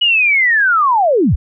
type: linear sweep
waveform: sine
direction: down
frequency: 2944 to 36.37 Hz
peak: -9 dBFS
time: 0.01-1.36 s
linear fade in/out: 10 ms
effects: none